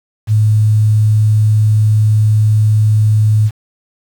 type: tone with quantisation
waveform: sine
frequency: 107.4 Hz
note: A2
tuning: 41 cents flat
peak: -7 dBFS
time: 0.27-3.51 s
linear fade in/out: 50 ms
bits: 6
effects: none